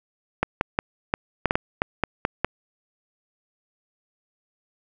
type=clicks; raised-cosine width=0.5 ms; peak=-5 dBFS; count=11; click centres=0.43 / 0.611 / 0.789 / 1.139 / 1.457 / 1.509 / 1.555 / 1.819 / 2.037 / 2.251 / 2.446 s; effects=none